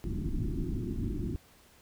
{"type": "low-pass noise", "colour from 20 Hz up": "pink", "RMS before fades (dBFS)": -33, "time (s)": [0.04, 1.36], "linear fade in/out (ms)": 0, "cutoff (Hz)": 370, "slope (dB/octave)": 96, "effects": ["pink hiss -60 dBFS RMS until 1.81 s"]}